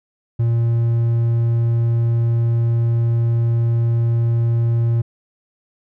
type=tone; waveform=triangle; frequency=116.54 Hz; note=A#2; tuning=in tune; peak=-12 dBFS; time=0.39-5.02 s; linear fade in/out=10 ms; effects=none